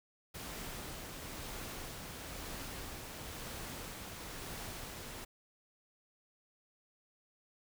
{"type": "noise with tremolo", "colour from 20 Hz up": "pink", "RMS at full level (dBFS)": -44, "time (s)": [0.34, 5.25], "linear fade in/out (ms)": 10, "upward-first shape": "sine", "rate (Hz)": 1, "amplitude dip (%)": 25, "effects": []}